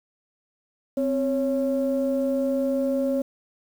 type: tone pair together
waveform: sine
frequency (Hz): 261.6 / 552.8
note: C4 / C#5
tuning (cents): 0 / -5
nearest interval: octave + minor second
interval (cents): 1295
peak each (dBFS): -23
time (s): 0.97-3.22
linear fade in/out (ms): 5
effects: tanh soft clip ceiling -15 dBFS + 8-bit